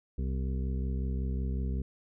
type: harmonic tone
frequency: 65.41 Hz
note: C2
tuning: in tune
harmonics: 1 / 2 / 3 / 4 / 6 / 7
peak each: -30 / -38 / -39 / -44 / -47 / -51 dBFS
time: 0.18-1.82 s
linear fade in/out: 5 ms
effects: none